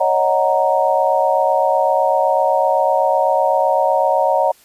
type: chord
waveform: sine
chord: D# minor seventh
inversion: third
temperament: equal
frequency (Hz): 554.4 / 622.3 / 740 / 932.3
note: C#5 / D#5 / F#5 / A#5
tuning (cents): 0 / 0 / 0 / 0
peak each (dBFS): -18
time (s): 0-4.52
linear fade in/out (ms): 10
effects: white hiss -50 dBFS RMS until 4.64 s + resampled to 32000 Hz